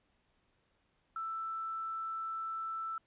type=tone with quantisation; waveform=sine; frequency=1325 Hz; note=E6; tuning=9 cents sharp; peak=-36 dBFS; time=1.16-2.98 s; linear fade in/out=2 ms; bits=10; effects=pink hiss -75 dBFS RMS until 3.06 s + resampled to 8000 Hz